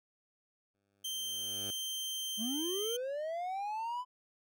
10% pulse tone with exponential growth, 100 Hz, G2, 35 cents sharp, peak -35 dBFS, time 0.74-1.71 s, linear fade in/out 5 ms, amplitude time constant 210 ms
sawtooth tone, 3136 Hz, G7, in tune, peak -33 dBFS, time 1.04-2.97 s, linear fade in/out 10 ms
triangle linear sweep, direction up, 199.7 to 1012 Hz, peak -33 dBFS, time 2.37-4.05 s, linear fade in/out 50 ms
effects none

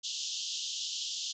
pink band-pass noise, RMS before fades -37 dBFS, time 0.03-1.33 s, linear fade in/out 20 ms, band 2900 to 7100 Hz, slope 96 dB/octave, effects none

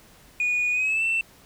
sine tone with pitch glide, 2457 to 2679 Hz, D#7 to E7, -22 to +27 cents, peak -19 dBFS, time 0.4-1.21 s, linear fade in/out 2 ms, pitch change +149 cents, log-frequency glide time 0.72-1.04 s, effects tanh soft clip ceiling -19 dBFS + pink hiss -53 dBFS RMS until 1.45 s

